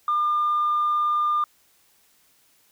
sine tone, 1203 Hz, D6, 41 cents sharp, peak -18 dBFS, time 0.08-1.44 s, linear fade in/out 2 ms, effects tanh soft clip ceiling -16 dBFS + white hiss -61 dBFS RMS until 2.71 s

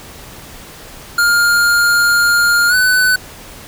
square tone with pitch glide, 1409 to 1501.4 Hz, F6 to F#6, +15 to +25 cents, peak -10 dBFS, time 1.18-3.16 s, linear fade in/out 5 ms, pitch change +110 cents, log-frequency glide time 2.68-2.75 s, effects pink hiss -35 dBFS RMS until 3.67 s

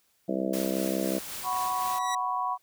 harmonic tone, 65.41 Hz, C2, in tune, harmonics 3 / 4 / 5 / 6 / 7 / 8 / 9 / 10, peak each -32 / -35 / -32 / -38 / -38 / -35 / -36 / -36 dBFS, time 0.28-1.19 s, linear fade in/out 10 ms
white noise with tremolo, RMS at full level -37 dBFS, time 0.53-1.99 s, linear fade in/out 5 ms, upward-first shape sine, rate 3.9 Hz, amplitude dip 30%
sine chord, F# suspended fourth, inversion none, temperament equal, 740 / 987.8 / 1108.7 Hz, F#5 / B5 / C#6, 0 / 0 / 0 cents, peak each -32 / -30 / -31 dBFS, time 1.43-2.58 s, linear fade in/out 50 ms
15% pulse tone with exponential growth, 1936 Hz, B6, 35 cents flat, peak -24 dBFS, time 1.59-2.15 s, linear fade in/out 5 ms, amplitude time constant 120 ms
effects white hiss -69 dBFS RMS until 2.62 s

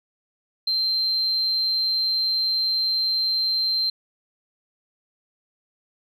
sine tone, 4135 Hz, C8, 21 cents flat, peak -19 dBFS, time 0.67-3.9 s, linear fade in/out 5 ms, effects tanh soft clip ceiling -15 dBFS

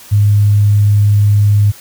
sine tone, 103.1 Hz, G#2, 12 cents flat, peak -6 dBFS, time 0.11-1.72 s, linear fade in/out 20 ms, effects white hiss -37 dBFS RMS until 1.8 s

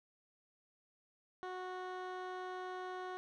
15% pulse tone with low-pass filter, 367.9 Hz, F#4, 10 cents flat, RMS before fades -44 dBFS, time 1.43-3.17 s, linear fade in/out 0 ms, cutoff 2800 Hz, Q 0.54, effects none

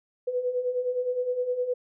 sine beating tone pair, 490 / 499.7 Hz, B4 / B4, -14 / +20 cents, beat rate 9.7 Hz, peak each -32 / -26 dBFS, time 0.27-1.74 s, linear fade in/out 10 ms, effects none

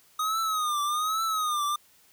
square tone with vibrato, 1244.5 Hz, D#6, in tune, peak -26 dBFS, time 0.19-1.76 s, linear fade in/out 5 ms, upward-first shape triangle, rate 1.2 Hz, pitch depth 120 cents each way, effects white hiss -60 dBFS RMS until 2.12 s

